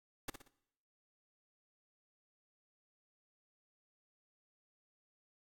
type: noise with echo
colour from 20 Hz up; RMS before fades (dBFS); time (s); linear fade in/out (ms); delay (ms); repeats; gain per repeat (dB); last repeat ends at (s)
pink; -40; 0.28-0.3; 5; 60; 3; -8; 0.48
effects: noise-tail reverb RT60 0.9 s tail -23 dB re dry + AAC 64 kbps